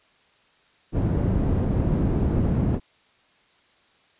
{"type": "low-pass noise", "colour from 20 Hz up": "white", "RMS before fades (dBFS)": -22, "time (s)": [0.92, 2.8], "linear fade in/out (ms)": 50, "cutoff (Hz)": 200, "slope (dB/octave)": 12, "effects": ["white hiss -60 dBFS RMS until 4.19 s", "resampled to 8000 Hz"]}